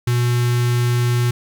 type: tone with notch filter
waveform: square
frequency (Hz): 121.2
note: B2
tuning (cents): -32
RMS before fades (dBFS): -17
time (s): 0.07-1.31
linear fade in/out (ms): 5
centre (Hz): 630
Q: 0.9
effects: 9-bit